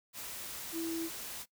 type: tone in noise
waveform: sine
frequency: 329.6 Hz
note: E4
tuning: in tune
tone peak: -34 dBFS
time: 0.72-1.1 s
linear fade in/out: 50 ms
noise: white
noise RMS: -43 dBFS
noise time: 0.13-1.46 s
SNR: +6 dB
effects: noise-tail reverb RT60 0.1 s tail -20 dB re dry